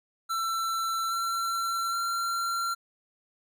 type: tone with pitch steps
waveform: square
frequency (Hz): 1340 / 1354.8 / 1369.7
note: E6 / E6 / F6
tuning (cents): +28 / +47 / -34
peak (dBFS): -28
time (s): 0.29-2.75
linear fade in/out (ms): 20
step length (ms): 820
effects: none